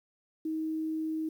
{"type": "tone with quantisation", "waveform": "sine", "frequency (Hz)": 316.2, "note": "D#4", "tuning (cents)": 28, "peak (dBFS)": -30, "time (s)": [0.45, 1.29], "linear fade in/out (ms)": 5, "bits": 10, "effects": []}